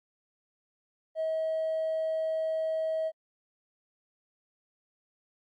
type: tone with hard clipping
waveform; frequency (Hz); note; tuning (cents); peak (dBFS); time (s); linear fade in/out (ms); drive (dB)
sine; 639; D#5; +46; -28; 1.15-3.12; 50; 1
effects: AAC 64 kbps